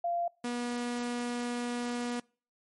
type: tone pair in turn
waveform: sine / sawtooth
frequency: 691 / 241.7 Hz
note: F5 / B3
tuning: -19 / -37 cents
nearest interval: octave + tritone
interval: 1818 cents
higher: first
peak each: -28 dBFS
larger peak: neither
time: 0.04-0.28 / 0.44-2.2 s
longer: second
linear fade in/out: 5 ms
effects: noise-tail reverb RT60 0.4 s tail -26 dB re dry + MP3 48 kbps